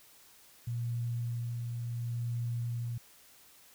sine tone with tremolo, 118.7 Hz, A#2, 32 cents sharp, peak -31 dBFS, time 0.67-2.98 s, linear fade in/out 5 ms, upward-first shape sine, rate 0.71 Hz, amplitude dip 30%, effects white hiss -59 dBFS RMS until 3.74 s

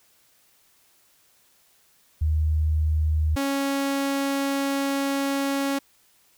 sine / sawtooth tone pair in turn, 77.6 / 276.5 Hz, D#2 / C#4, -4 / -4 cents, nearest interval octave + minor seventh, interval 2200 cents, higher second, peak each -19 dBFS, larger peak neither, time 2.21-3.36 / 3.36-5.79 s, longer second, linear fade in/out 10 ms, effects white hiss -61 dBFS RMS until 6.37 s

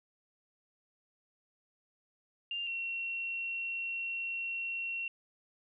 sine tone pair in turn, 2794 / 2729 Hz, F7 / F7, 0 / -41 cents, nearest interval unison, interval 41 cents, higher first, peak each -34 / -34 dBFS, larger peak neither, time 2.51-2.67 / 2.67-5.08 s, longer second, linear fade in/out 2 ms, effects none

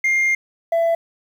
sine tone pair in turn, 2115 / 668.3 Hz, C7 / E5, +18 / +24 cents, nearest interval octave + minor sixth, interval 1994 cents, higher first, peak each -12 dBFS, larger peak neither, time 0.04-0.35 / 0.72-0.95 s, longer first, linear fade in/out 5 ms, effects tanh soft clip ceiling -14 dBFS + 8-bit

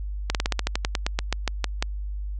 slowing click train, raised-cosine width 0.2 ms, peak -6 dBFS, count 16, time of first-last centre 0.3-1.825 s, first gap 48 ms, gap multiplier 1.1, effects added 50 Hz sine -28 dBFS peak until 2.39 s + resampled to 24000 Hz

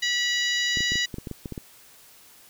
harmonic tone, 974 Hz, B5, 24 cents flat, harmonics 2 / 3 / 4 / 5 / 6 / 7, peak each -26 / -29 / -28 / -33 / -37 / -35 dBFS, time 0.02-1.06 s, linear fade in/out 10 ms
clicks, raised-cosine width 3 ms, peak -20 dBFS, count 11, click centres 0.772 / 0.806 / 0.92 / 0.956 / 1.142 / 1.184 / 1.272 / 1.313 / 1.458 / 1.523 / 1.578 s
effects white hiss -52 dBFS RMS until 2.49 s

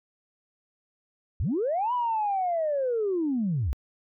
sine linear two-way sweep, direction up then down, 53 to 1000 to 55.3 Hz, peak -23 dBFS, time 1.4-3.73 s, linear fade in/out 0 ms, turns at 1.93 s, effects tanh soft clip ceiling -19 dBFS

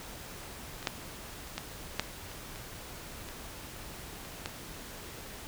clicks, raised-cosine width 0.2 ms, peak -25 / -11 / -30 / -16 / -10 / -30 / -30 / -26 / -30 / -17 dBFS, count 10, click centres 0.828 / 0.872 / 1.474 / 1.58 / 1.996 / 2.316 / 2.559 / 3.288 / 4.25 / 4.459 s, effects pink hiss -45 dBFS RMS until 5.47 s

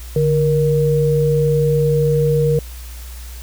sine tone pair together, 146.83 / 470.5 Hz, D3 / A#4, 0 / +16 cents, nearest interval octave + minor sixth, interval 2016 cents, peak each -15 dBFS, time 0.16-2.59 s, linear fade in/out 2 ms, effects added 60 Hz sine -30 dBFS peak until 3.42 s + white hiss -40 dBFS RMS until 3.42 s

